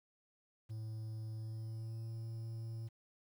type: tone with pitch glide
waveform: triangle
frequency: 110 to 113.16 Hz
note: A2 to A2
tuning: 0 to +49 cents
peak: -39 dBFS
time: 0.69-2.89 s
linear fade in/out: 20 ms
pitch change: +49 cents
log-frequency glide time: 1.35-2.16 s
effects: 11-bit